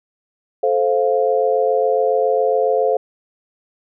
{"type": "chord", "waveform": "sine", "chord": "F major", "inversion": "first", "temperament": "just", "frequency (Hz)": [436.5, 523.8, 698.5], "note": ["A4", "C5", "F5"], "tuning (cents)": [-14, 2, 0], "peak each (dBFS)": [-18, -17, -20], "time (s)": [0.63, 2.97], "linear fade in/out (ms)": 5, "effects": []}